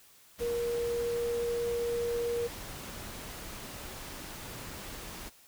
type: tone in noise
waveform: sine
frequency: 472.7 Hz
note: A#4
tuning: 24 cents sharp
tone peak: -29 dBFS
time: 0.4-2.48 s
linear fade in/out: 20 ms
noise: pink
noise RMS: -43 dBFS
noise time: 0.38-5.3 s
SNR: +11 dB
effects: white hiss -59 dBFS RMS until 5.47 s